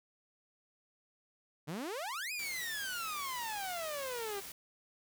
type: exponential two-way sweep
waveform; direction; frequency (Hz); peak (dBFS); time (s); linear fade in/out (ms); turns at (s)
sawtooth; up then down; 138.59 to 2535 to 385.8; -34; 1.67-4.41; 20; 2.32
type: noise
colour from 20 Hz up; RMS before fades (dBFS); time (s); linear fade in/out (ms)
white; -47; 2.39-4.52; 2
effects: none